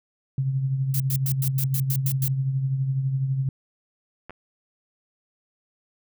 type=tone with tremolo; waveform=sine; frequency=134 Hz; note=C3; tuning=42 cents sharp; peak=-19 dBFS; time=0.38-3.49 s; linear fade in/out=2 ms; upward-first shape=triangle; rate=12 Hz; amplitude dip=55%
type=noise bursts; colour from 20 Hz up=violet; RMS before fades=-28 dBFS; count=9; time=0.94-2.28 s; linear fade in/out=2 ms; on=60 ms; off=100 ms
type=clicks; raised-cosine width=0.5 ms; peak=-23 / -26 dBFS; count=2; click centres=4.296 / 4.306 s
effects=none